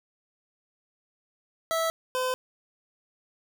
25% pulse tone pair in turn, 654 / 510.4 Hz, E5 / C5, -14 / -43 cents, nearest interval major third, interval 429 cents, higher first, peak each -21 / -22 dBFS, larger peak first, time 1.71-1.9 / 2.15-2.34 s, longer neither, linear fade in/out 0 ms, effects none

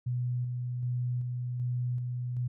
sine tone with tremolo, 123.47 Hz, B2, in tune, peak -28 dBFS, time 0.06-2.48 s, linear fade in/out 10 ms, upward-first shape square, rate 1.3 Hz, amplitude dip 30%, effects none

